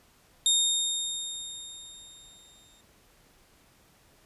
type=tone with exponential decay; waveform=25% pulse; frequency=3685 Hz; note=A#7; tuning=21 cents flat; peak=-16 dBFS; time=0.46-2.81 s; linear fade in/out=1 ms; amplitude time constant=510 ms; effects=pink hiss -61 dBFS RMS until 4.25 s + resampled to 32000 Hz